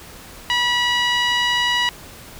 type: tone with low-pass filter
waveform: 5% pulse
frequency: 971 Hz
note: B5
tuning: 30 cents flat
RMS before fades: -19 dBFS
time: 0.5-1.89 s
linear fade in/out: 0 ms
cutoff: 2800 Hz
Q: 1.6
effects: pink hiss -40 dBFS RMS until 2.39 s